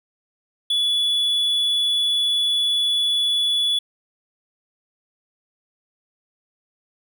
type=tone; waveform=triangle; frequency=3423 Hz; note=A7; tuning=48 cents flat; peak=-16 dBFS; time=0.7-3.79 s; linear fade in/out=5 ms; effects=none